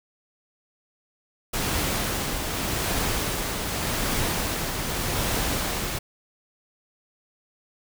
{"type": "noise with tremolo", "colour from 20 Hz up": "pink", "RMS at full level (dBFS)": -25, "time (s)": [1.53, 5.99], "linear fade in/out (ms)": 10, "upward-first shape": "triangle", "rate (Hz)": 0.85, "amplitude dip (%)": 40, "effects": []}